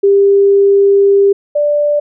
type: tone pair in turn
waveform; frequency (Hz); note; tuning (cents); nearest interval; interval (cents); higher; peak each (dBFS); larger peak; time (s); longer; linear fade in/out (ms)
sine; 398 / 588.1; G4 / D5; +26 / +2; perfect fifth; 676; second; -5 / -9; first; 0.03-1.33 / 1.55-2; first; 10
effects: none